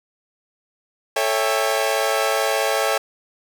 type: chord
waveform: sawtooth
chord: A dominant seventh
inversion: none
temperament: equal with one note detuned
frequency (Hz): 440 / 554.4 / 659.3 / 801.4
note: A4 / C#5 / E5 / G5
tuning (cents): 0 / 0 / 0 / +38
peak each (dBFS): -21 / -19 / -20 / -21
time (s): 1.16-2.98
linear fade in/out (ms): 5
effects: none